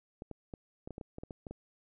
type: clicks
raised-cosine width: 2 ms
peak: -29 dBFS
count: 12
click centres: 0.221 / 0.313 / 0.538 / 0.875 / 0.907 / 0.981 / 1.012 / 1.184 / 1.235 / 1.308 / 1.468 / 1.51 s
effects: none